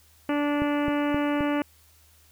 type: harmonic tone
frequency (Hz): 291.4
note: D4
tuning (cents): -13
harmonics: 1 / 2 / 3 / 4 / 5 / 6 / 7 / 8 / 9 / 10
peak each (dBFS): -24 / -30 / -34 / -36 / -38 / -40 / -41 / -42 / -43 / -44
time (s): 0.29-1.62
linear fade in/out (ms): 2
type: click train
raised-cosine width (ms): 3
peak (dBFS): -18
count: 4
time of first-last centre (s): 0.62-1.407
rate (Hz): 3.81
effects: added 78 Hz sine -59 dBFS peak until 2.31 s + white hiss -59 dBFS RMS until 2.31 s